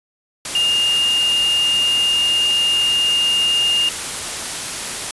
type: tone in noise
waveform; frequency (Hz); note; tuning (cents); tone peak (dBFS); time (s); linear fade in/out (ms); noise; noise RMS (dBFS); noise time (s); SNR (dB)
sine; 2826; F7; +20; -14; 0.55-3.89; 2; white; -25; 0.45-5.11; +8
effects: resampled to 24000 Hz